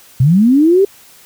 sine linear sweep, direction up, 118.5 to 405.1 Hz, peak -6 dBFS, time 0.2-0.85 s, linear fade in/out 5 ms, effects white hiss -43 dBFS RMS until 1.25 s

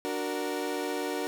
30% pulse chord, D augmented, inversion none, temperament equal, 293.7 / 370 / 466.2 Hz, D4 / F#4 / A#4, 0 / 0 / 0 cents, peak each -32 dBFS, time 0.05-1.27 s, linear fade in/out 0 ms, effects none

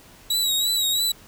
sawtooth tone with vibrato, 3868 Hz, B7, 37 cents flat, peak -17 dBFS, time 0.3-1.12 s, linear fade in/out 5 ms, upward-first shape sine, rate 3 Hz, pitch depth 53 cents each way, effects pink hiss -49 dBFS RMS until 1.27 s

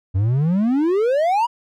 triangle exponential sweep, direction up, 90.3 to 987.8 Hz, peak -13 dBFS, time 0.14-1.47 s, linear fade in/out 20 ms, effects none

